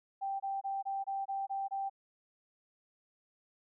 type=tone bursts; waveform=sine; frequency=784 Hz; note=G5; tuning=in tune; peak=-33 dBFS; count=8; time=0.21-1.898 s; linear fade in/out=20 ms; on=190 ms; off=24 ms; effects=none